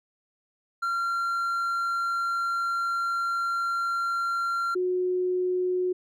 triangle / sine tone pair in turn, 1376 / 364.5 Hz, F6 / F#4, -26 / -26 cents, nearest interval octave + major seventh, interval 2300 cents, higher first, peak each -23 dBFS, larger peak neither, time 0.82-4.75 / 4.75-5.93 s, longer first, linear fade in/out 10 ms, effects none

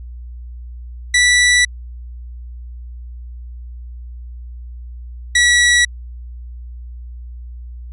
sawtooth tone pair in turn, 1962 / 1937.2 Hz, B6 / B6, -12 / -34 cents, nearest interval unison, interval 22 cents, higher first, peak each -6 dBFS, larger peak neither, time 1.14-1.65 / 5.35-5.85 s, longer first, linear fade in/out 5 ms, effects added 60 Hz sine -29 dBFS peak until 7.92 s + resampled to 24000 Hz

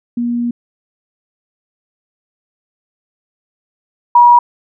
sine tone pair in turn, 238.7 / 961.2 Hz, A#3 / B5, +41 / -47 cents, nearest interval 2 octaves, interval 2412 cents, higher second, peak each -14 / -3 dBFS, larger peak second, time 0.17-0.51 / 4.15-4.39 s, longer first, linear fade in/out 5 ms, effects none

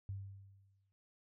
sine tone with exponential decay, 98 Hz, G2, in tune, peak -38 dBFS, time 0.09-0.92 s, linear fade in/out 0 ms, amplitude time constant 180 ms, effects none

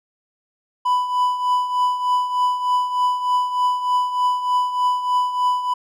triangle tone with tremolo, 994 Hz, B5, 11 cents sharp, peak -12 dBFS, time 0.85-5.74 s, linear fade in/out 10 ms, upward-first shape triangle, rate 3.3 Hz, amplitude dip 70%, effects none

